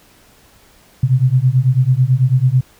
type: beating tone pair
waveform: sine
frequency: 124.3 / 133.4 Hz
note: B2 / C3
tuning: +12 / +34 cents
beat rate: 9.1 Hz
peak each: -13 dBFS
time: 1.03-2.61 s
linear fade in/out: 5 ms
effects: pink hiss -49 dBFS RMS until 2.79 s